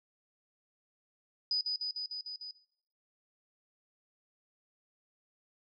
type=tone with echo; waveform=sine; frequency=4974 Hz; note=D#8; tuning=1 cent flat; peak=-28 dBFS; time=1.51-1.61 s; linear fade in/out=2 ms; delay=150 ms; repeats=6; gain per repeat=-2 dB; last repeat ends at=2.51 s; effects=noise-tail reverb RT60 0.7 s tail -20 dB re dry